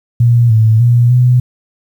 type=tone with pitch steps; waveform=sine; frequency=118.8 / 110.6 / 120 / 124.4 Hz; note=A#2 / A2 / B2 / B2; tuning=+33 / +9 / -49 / +13 cents; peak=-5 dBFS; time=0.2-1.4 s; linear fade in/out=5 ms; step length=300 ms; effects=7-bit